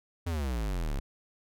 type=exponential sweep; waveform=square; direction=down; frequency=89 to 32.31 Hz; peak=-30 dBFS; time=0.26-1 s; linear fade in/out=10 ms; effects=none